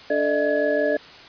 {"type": "tone cluster", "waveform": "sine", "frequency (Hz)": [290.8, 439.2, 600, 646, 1689], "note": ["D4", "A4", "D5", "E5", "G#6"], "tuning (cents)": [-17, -3, 37, -35, 29], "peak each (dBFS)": [-27, -25, -21, -28, -28], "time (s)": [0.1, 0.97], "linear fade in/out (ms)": 5, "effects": ["white hiss -43 dBFS RMS until 1.28 s", "resampled to 11025 Hz"]}